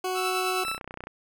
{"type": "tone", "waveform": "20% pulse", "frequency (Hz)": 370, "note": "F#4", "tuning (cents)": 0, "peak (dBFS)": -22, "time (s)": [0.04, 0.64], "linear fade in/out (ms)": 5}
{"type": "tone with tremolo", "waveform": "20% pulse", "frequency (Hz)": 1321, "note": "E6", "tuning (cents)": 3, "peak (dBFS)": -22, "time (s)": [0.14, 0.79], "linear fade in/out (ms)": 50, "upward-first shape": "sine", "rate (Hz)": 9.5, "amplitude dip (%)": 40}
{"type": "click train", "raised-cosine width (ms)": 0.5, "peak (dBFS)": -22, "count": 14, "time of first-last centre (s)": [0.65, 1.071], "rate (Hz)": 30.9}
{"effects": []}